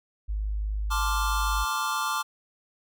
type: tone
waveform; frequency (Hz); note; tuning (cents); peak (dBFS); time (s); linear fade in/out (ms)
sine; 51.8; G#1; -4; -26; 0.28-1.65; 20
type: chord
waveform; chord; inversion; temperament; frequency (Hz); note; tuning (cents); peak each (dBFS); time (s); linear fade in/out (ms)
square; D minor seventh; second; equal; 880 / 1046.5 / 1174.7 / 1396.9; A5 / C6 / D6 / F6; 0 / 0 / 0 / 0; -34 / -34 / -30 / -33; 0.9-2.23; 20
effects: none

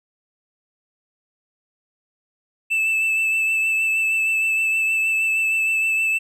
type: tone with vibrato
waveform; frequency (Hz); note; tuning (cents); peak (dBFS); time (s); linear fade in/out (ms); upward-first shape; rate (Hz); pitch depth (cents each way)
triangle; 2637; E7; 0; -16; 2.7-6.19; 20; triangle; 6.4; 21
effects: none

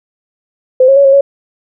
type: tone with pitch steps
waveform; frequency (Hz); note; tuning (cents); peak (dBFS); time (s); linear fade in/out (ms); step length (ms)
sine; 514 / 543 / 560 / 543 / 557; C5 / C#5 / C#5 / C#5 / C#5; -31 / -36 / +18 / -36 / +8; -3; 0.8-1.21; 5; 82
effects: none

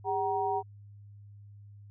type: tone cluster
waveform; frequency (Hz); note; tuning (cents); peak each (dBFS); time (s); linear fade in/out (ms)
sine; 405.1 / 760 / 943; G#4 / F#5 / A#5; -43 / +46 / +20; -33 / -30 / -33; 0.04-0.63; 50
effects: added 102 Hz sine -48 dBFS peak until 1.9 s

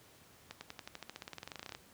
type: accelerating click train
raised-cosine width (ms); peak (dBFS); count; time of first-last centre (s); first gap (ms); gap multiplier
0.2; -26; 23; 0.51-1.749; 100; 0.94
effects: pink hiss -61 dBFS RMS until 1.93 s + high-pass 80 Hz 12 dB/octave

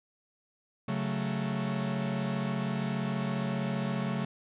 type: chord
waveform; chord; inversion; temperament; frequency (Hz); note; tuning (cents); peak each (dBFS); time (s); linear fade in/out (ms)
45% pulse; F# minor; second; equal; 138.59 / 185 / 220; C#3 / F#3 / A3; 0 / 0 / 0; -34; 0.88-4.25; 5
effects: resampled to 8000 Hz + 11-bit

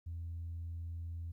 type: tone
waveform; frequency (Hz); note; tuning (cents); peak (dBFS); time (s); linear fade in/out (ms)
sine; 84; E2; +33; -38; 0.06-1.32; 10
effects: tanh soft clip ceiling -36 dBFS + 13-bit

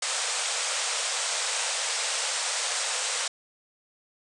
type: band-pass noise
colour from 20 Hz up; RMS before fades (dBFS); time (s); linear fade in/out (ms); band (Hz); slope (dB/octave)
white; -29; 0.02-3.28; 5; 460 to 9100; 96
effects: none

